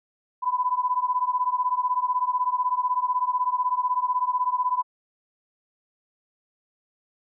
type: beating tone pair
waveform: sine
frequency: 993 / 1009 Hz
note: B5 / B5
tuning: +9 / +37 cents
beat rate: 16 Hz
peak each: -24 / -25 dBFS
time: 0.42-4.83 s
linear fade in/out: 20 ms
effects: none